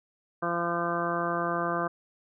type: harmonic tone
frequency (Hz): 171.4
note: F3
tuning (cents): -32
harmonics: 1 / 2 / 3 / 4 / 5 / 6 / 7 / 8 / 9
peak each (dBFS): -36 / -34 / -35 / -33 / -43 / -35 / -32 / -42 / -36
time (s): 0.42-1.88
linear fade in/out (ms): 10
effects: none